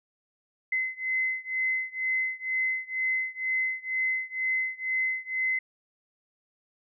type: beating tone pair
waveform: sine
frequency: 2047 / 2049.1 Hz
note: C7 / C7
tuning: -38 / -37 cents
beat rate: 2.1 Hz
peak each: -29 / -30 dBFS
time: 0.72-5.59 s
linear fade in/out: 5 ms
effects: none